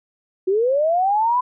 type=linear sweep; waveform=sine; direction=up; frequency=361.8 to 1014 Hz; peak=-15 dBFS; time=0.47-1.41 s; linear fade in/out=10 ms; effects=none